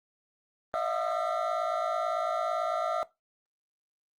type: tone cluster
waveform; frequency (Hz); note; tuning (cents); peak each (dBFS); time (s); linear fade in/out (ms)
triangle; 607 / 656 / 714 / 1220 / 1343; D#5 / E5 / F5 / D#6 / E6; -43 / -9 / +38 / -34 / +32; -35 / -29 / -33 / -34 / -33; 0.74-3.03; 0
effects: noise-tail reverb RT60 0.2 s tail -19 dB re dry + Opus 24 kbps